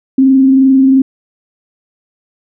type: tone with frequency modulation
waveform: sine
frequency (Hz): 266.3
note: C4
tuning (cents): +31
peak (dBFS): -4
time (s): 0.18-1.02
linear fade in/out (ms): 5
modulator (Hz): 22.7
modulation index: 0.22
effects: none